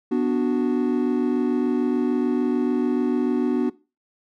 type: chord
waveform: triangle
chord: B minor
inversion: none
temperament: equal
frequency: 246.9 / 293.7 / 370 Hz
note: B3 / D4 / F#4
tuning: 0 / 0 / 0 cents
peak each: -20 / -21 / -22 dBFS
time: 0.11-3.7 s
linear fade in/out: 10 ms
effects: noise-tail reverb RT60 0.3 s tail -20 dB re dry + tanh soft clip ceiling -8 dBFS